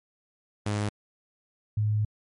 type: tone pair in turn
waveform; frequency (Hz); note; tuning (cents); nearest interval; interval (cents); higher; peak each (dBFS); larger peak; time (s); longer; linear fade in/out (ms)
sawtooth / sine; 104.1 / 106.29; G#2 / G#2; +5 / +41; unison; 36; second; -22; neither; 0.66-0.89 / 1.77-2.05; second; 5
effects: MP3 48 kbps